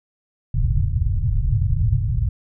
white low-pass noise, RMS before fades -19 dBFS, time 0.54-2.29 s, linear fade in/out 5 ms, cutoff 130 Hz, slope 48 dB/octave, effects none

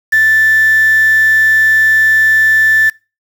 sine tone with quantisation, 1760 Hz, A6, in tune, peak -6 dBFS, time 0.12-2.9 s, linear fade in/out 10 ms, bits 4, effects noise-tail reverb RT60 0.3 s tail -24 dB re dry

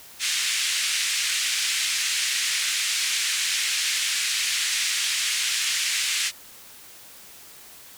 pink band-pass noise, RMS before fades -25 dBFS, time 0.19-6.32 s, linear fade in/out 50 ms, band 2000 to 9200 Hz, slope 24 dB/octave, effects white hiss -46 dBFS RMS until 7.97 s

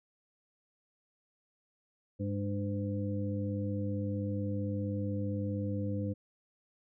harmonic tone with a mistuned harmonic, 101.5 Hz, G#2, 39 cents flat, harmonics 1 / 2 / 3 / 5, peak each -34 / -37 / -39 / -41 dBFS, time 2.19-6.14 s, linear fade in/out 20 ms, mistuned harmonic 3, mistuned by -34 cents, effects none

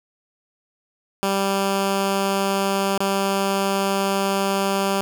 10% pulse tone with dropouts, 196 Hz, G3, in tune, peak -11 dBFS, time 1.23-5.01 s, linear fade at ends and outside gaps 0 ms, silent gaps 2.977-3.004 s, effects none

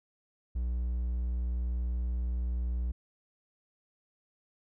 triangle tone, 60.5 Hz, B1, 35 cents flat, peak -27 dBFS, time 0.55-2.92 s, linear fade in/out 10 ms, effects none

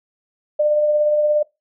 sine tone with tremolo, 599 Hz, D5, 34 cents sharp, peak -12 dBFS, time 0.59-1.43 s, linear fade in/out 10 ms, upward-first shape triangle, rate 17 Hz, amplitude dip 35%, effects noise-tail reverb RT60 0.2 s tail -21 dB re dry

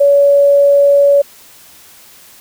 sine tone, 566 Hz, C#5, 36 cents sharp, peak -5 dBFS, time 0-1.22 s, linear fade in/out 10 ms, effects white hiss -41 dBFS RMS until 2.4 s

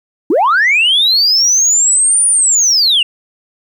sine linear two-way sweep, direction up then down, 263.5 to 9570 to 2706 Hz, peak -6 dBFS, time 0.3-3.03 s, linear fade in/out 5 ms, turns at 2.28 s, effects tanh soft clip ceiling -5 dBFS + 8-bit

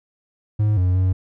triangle tone with pitch steps, 106 / 91 / 92.9 Hz, G#2 / F#2 / F#2, +36 / -28 / +7 cents, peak -13 dBFS, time 0.59-1.13 s, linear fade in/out 10 ms, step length 180 ms, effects none

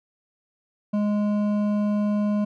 sine tone with hard clipping, 207.7 Hz, G#3, in tune, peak -22 dBFS, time 0.93-2.45 s, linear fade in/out 10 ms, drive 9 dB, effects none

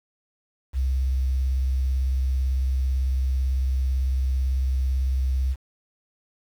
sine tone with vibrato, 65.41 Hz, C2, in tune, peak -19 dBFS, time 0.73-5.56 s, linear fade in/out 50 ms, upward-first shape square, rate 18 Hz, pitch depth 29 cents each way, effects tanh soft clip ceiling -16 dBFS + 8-bit

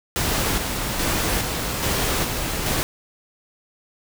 pink noise with tremolo, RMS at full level -22 dBFS, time 0.16-2.83 s, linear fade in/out 0 ms, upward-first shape square, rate 1.2 Hz, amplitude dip 35%, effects none

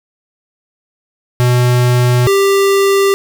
square tone pair in turn, 123.47 / 394.4 Hz, B2 / G4, 0 / +11 cents, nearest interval octave + minor sixth, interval 2011 cents, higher second, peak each -9 dBFS, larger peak neither, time 1.4-2.27 / 2.27-3.14 s, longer neither, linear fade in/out 0 ms, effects none

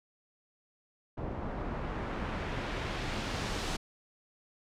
pink noise with low-pass filter sweep, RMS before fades -36 dBFS, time 1.17-3.77 s, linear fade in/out 10 ms, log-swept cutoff 810 to 6900 Hz, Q 0.73, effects none

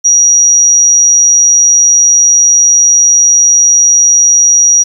sine tone, 5760 Hz, F#8, 47 cents flat, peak -3 dBFS, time 0.04-4.84 s, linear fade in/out 20 ms, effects 7-bit

